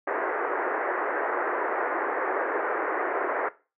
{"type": "band-pass noise", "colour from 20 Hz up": "pink", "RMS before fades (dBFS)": -28, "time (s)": [0.07, 3.49], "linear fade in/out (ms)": 5, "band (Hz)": [340, 1900], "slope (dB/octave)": 48, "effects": ["noise-tail reverb RT60 0.3 s tail -17 dB re dry"]}